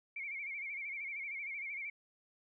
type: tone with vibrato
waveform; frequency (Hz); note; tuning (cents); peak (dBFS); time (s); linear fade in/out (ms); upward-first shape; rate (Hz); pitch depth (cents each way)
sine; 2240; C#7; +18; -39; 0.16-1.9; 5; sine; 13; 92
effects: none